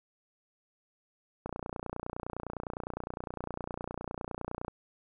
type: click train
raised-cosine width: 1 ms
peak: -22 dBFS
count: 97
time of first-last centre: 1.46-4.681 s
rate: 29.8 Hz
effects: none